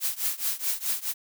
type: noise with tremolo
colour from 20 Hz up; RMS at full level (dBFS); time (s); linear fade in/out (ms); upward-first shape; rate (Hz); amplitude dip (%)
blue; -25; 0-1.14; 50; triangle; 4.7; 95
effects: none